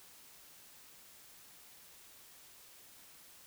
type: silence
effects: white hiss -58 dBFS RMS until 3.46 s